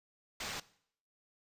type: noise with sample-and-hold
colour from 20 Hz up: white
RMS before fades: -41 dBFS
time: 0.4-0.6 s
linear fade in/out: 5 ms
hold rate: 11025 Hz
effects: noise-tail reverb RT60 0.6 s tail -19 dB re dry + resampled to 32000 Hz